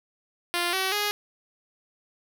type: tone with pitch steps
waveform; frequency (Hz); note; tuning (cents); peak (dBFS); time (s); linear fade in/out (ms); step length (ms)
5% pulse; 348.4 / 379.9 / 414.3; F4 / F#4 / G#4; -4 / +46 / -4; -13; 0.54-1.11; 0; 190
effects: none